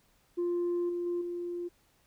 sine tone with level steps, 349.2 Hz, F4, in tune, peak -26 / -30 / -28 / -33 dBFS, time 0.37-1.69 s, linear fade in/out 20 ms, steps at 0.89 / 1.06 / 1.21 s, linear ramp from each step 5 ms, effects tanh soft clip ceiling -26 dBFS + pink hiss -68 dBFS RMS until 2.06 s

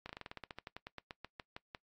slowing click train, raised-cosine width 0.3 ms, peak -28 dBFS, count 20, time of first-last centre 0.06-1.748 s, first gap 33 ms, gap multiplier 1.1, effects noise-tail reverb RT60 0.1 s tail -20 dB re dry + AAC 64 kbps

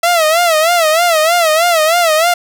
sawtooth tone with vibrato, 659.3 Hz, E5, in tune, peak -5 dBFS, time 0.03-2.34 s, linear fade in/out 5 ms, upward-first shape sine, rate 3.2 Hz, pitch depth 120 cents each way, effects none

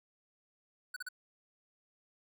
square tone bursts, 1491 Hz, F#6, 13 cents sharp, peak -39 dBFS, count 3, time 0.94-1.088 s, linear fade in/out 5 ms, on 24 ms, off 38 ms, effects none

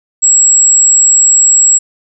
sine tone, 7680 Hz, B8, 49 cents flat, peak -4 dBFS, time 0.22-1.79 s, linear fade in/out 20 ms, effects none

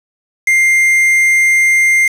triangle tone with quantisation, 2100 Hz, C7, 6 cents sharp, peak -6 dBFS, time 0.47-2.08 s, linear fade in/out 5 ms, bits 3, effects low-pass 11000 Hz 12 dB/octave

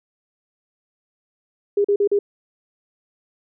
sine tone bursts, 405.9 Hz, G#4, 40 cents flat, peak -14 dBFS, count 4, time 1.77-2.19 s, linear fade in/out 5 ms, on 75 ms, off 40 ms, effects none

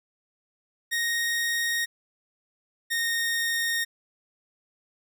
sawtooth tone pair in turn, 1864.7 / 1850.8 Hz, A#6 / A#6, 0 / -13 cents, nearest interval unison, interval 13 cents, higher first, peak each -21 dBFS, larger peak neither, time 0.91-1.86 / 2.9-3.85 s, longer neither, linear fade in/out 20 ms, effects none

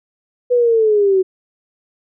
sine linear sweep, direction down, 497.5 to 370 Hz, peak -10 dBFS, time 0.5-1.23 s, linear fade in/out 20 ms, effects none

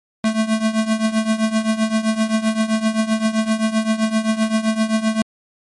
square tone with tremolo, 220 Hz, A3, in tune, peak -13 dBFS, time 0.24-5.22 s, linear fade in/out 2 ms, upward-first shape triangle, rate 7.7 Hz, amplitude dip 85%, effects MP3 48 kbps

